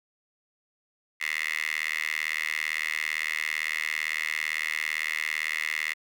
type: tone with high-pass filter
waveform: 10% pulse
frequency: 77.78 Hz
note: D#2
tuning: in tune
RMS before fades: -30 dBFS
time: 1.2-5.94 s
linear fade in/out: 20 ms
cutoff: 2100 Hz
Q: 8.2
effects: none